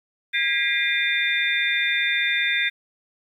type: tone cluster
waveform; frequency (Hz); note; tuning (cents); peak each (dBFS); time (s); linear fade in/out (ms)
sine; 1626 / 1940 / 2095 / 2407 / 3585; G#6 / B6 / C7 / D7 / A7; -37 / -31 / +2 / +42 / +32; -26; 0.33-2.7; 20
effects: 9-bit